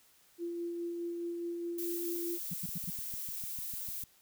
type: tone with tremolo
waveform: sine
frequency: 342.8 Hz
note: F4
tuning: 32 cents flat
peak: -34 dBFS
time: 0.38-2.39 s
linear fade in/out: 50 ms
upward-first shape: sine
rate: 4.8 Hz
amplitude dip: 25%
type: noise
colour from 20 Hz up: violet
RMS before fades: -40 dBFS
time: 1.78-4.04 s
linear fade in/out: 5 ms
type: tone bursts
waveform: sine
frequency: 173.1 Hz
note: F3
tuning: 15 cents flat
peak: -36 dBFS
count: 4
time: 2.51-2.902 s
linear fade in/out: 5 ms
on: 29 ms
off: 92 ms
type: click train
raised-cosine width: 5 ms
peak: -38 dBFS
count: 10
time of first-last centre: 2.69-4.037 s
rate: 6.68 Hz
effects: white hiss -65 dBFS RMS until 4.21 s